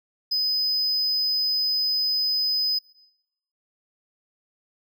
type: tone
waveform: triangle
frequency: 5020 Hz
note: D#8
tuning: 15 cents sharp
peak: -20 dBFS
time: 0.31-2.79 s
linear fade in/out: 10 ms
effects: noise-tail reverb RT60 0.8 s tail -20 dB re dry